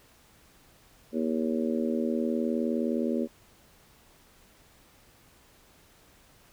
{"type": "harmonic tone", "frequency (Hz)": 79.5, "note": "D#2", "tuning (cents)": 38, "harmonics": [3, 4, 5, 6, 7], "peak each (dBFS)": [-28, -33, -33, -37, -35], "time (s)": [1.12, 3.28], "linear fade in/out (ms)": 50, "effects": ["pink hiss -59 dBFS RMS until 6.52 s"]}